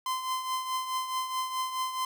45% pulse tone with tremolo, 1033 Hz, C6, 22 cents flat, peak -27 dBFS, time 0.06-2.05 s, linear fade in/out 2 ms, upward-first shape triangle, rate 4.7 Hz, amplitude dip 65%, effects none

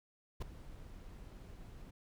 brown noise with ADSR envelope, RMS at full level -33 dBFS, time 0.4-1.91 s, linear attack 22 ms, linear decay 4 ms, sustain -18 dB, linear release 10 ms, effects none

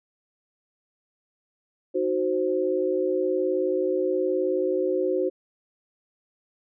sine chord, C diminished, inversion first, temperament equal, 311.1 / 370 / 523.3 Hz, Eb4 / Gb4 / C5, 0 / 0 / 0 cents, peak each -30 / -24 / -26 dBFS, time 1.94-5.3 s, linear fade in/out 20 ms, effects none

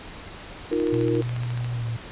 sine chord, Eb suspended second, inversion none, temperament just, 311.1 / 350 / 466.7 Hz, Eb4 / F4 / Bb4, 0 / +4 / +2 cents, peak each -25 dBFS, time 0.71-1.22 s, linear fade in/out 10 ms
click train, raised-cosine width 0.3 ms, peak -21 dBFS, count 14, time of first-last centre 0.73-1.645 s, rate 14.2 Hz
sine tone with pitch glide, 120.7 to 115.78 Hz, B2 to A#2, -39 to -11 cents, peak -25 dBFS, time 0.92-1.97 s, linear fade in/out 10 ms, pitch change -72 cents, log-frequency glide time 1.74-1.85 s
effects pink hiss -40 dBFS RMS until 2.11 s + resampled to 8000 Hz

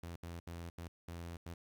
sawtooth tone bursts at uneven times, 85.1 Hz, F2, 44 cents flat, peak -40 dBFS, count 6, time 0.03-0.16 / 0.23-0.4 / 0.47-0.7 / 0.78-0.88 / 1.08-1.37 / 1.46-1.54 s, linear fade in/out 5 ms, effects 12-bit

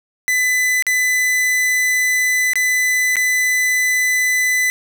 45% pulse tone with dropouts, 2004 Hz, B6, 25 cents sharp, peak -14 dBFS, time 0.28-4.7 s, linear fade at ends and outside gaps 0 ms, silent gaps 0.824-0.867 / 2.534-2.556 / 3.157-3.167 s, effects none

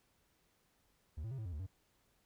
triangle tone with pitch steps, 75.5 / 112.1 / 134 / 109.8 / 88.1 / 74.1 / 94.6 Hz, D2 / A2 / C3 / A2 / F2 / D2 / F#2, +48 / +33 / +42 / -3 / +16 / +16 / +39 cents, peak -38 dBFS, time 1.17-1.667 s, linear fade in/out 10 ms, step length 71 ms, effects pink hiss -75 dBFS RMS until 2.25 s

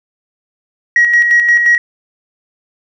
sine tone with tremolo, 1903 Hz, A#6, 35 cents sharp, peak -4 dBFS, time 0.96-1.78 s, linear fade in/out 2 ms, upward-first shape square, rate 5.7 Hz, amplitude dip 45%, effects tanh soft clip ceiling -2 dBFS

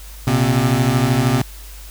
25% pulse beating tone pair, 120 / 133 Hz, B2 / C3, -49 / +29 cents, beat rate 13 Hz, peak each -13 dBFS, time 0.27-1.42 s, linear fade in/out 5 ms, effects added 50 Hz sine -34 dBFS peak until 1.9 s + white hiss -41 dBFS RMS until 1.9 s

